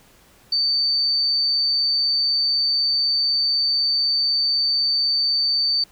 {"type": "tone", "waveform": "sine", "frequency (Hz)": 4572, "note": "D8", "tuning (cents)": -47, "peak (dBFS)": -17, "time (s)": [0.52, 5.84], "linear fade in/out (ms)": 5, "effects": ["pink hiss -53 dBFS RMS until 5.91 s"]}